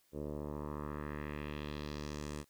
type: tone with low-pass filter sweep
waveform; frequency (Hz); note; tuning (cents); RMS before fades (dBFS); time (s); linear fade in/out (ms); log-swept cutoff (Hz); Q
10% pulse; 74.1; D2; +16; -42; 0.12-2.45; 50; 500 to 9300; 2
effects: white hiss -72 dBFS RMS until 2.49 s